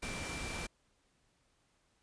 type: tone in noise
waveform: sine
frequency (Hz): 2349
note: D7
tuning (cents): 0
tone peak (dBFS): -45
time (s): 0.02-0.67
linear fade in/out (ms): 10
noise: pink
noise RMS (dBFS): -41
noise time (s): 0.02-0.67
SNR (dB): -7
effects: pink hiss -74 dBFS RMS until 2.02 s + resampled to 22050 Hz